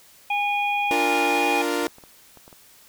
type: harmonic tone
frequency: 818 Hz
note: G#5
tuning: 26 cents flat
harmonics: 1 / 3 / 4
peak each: -23 / -24 / -37 dBFS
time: 0.3-1.62 s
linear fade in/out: 5 ms
type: chord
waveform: sawtooth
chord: Bb major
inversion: first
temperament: equal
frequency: 293.7 / 349.2 / 466.2 Hz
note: D4 / F4 / Bb4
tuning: 0 / 0 / 0 cents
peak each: -23 dBFS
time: 0.91-1.87 s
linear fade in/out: 0 ms
type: clicks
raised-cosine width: 1 ms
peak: -32 dBFS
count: 7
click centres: 1.831 / 1.881 / 1.984 / 2.038 / 2.373 / 2.479 / 2.528 s
effects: white hiss -52 dBFS RMS until 2.88 s